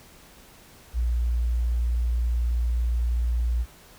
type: tone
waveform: sine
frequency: 59.2 Hz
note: A#1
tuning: 27 cents sharp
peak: -21 dBFS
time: 0.93-3.66 s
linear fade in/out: 50 ms
effects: pink hiss -51 dBFS RMS until 3.98 s